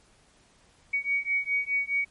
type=beating tone pair; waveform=sine; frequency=2247 / 2251.8 Hz; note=C#7 / C#7; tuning=+23 / +27 cents; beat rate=4.8 Hz; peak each=-28 dBFS; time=0.93-2.05 s; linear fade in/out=10 ms; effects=pink hiss -61 dBFS RMS until 2.1 s + MP3 48 kbps